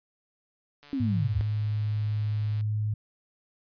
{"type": "click train", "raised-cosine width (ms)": 0.2, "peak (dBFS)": -34, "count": 259, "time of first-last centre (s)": [0.83, 2.609], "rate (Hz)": 145}
{"type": "linear sweep", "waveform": "sine", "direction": "down", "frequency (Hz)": [285.1, 61.6], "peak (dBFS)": -26, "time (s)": [0.93, 1.41], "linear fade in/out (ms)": 0}
{"type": "tone", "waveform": "sine", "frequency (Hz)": 106.4, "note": "G#2", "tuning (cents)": 42, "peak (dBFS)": -25, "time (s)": [1, 2.94], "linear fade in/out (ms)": 5}
{"effects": ["resampled to 11025 Hz"]}